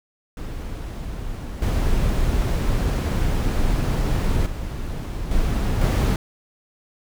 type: noise with level steps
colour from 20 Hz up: brown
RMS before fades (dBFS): -30 / -20 / -28 / -21 / -17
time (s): 0.37-6.16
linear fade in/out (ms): 2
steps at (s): 1.62 / 4.46 / 5.31 / 5.81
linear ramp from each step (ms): 2
effects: none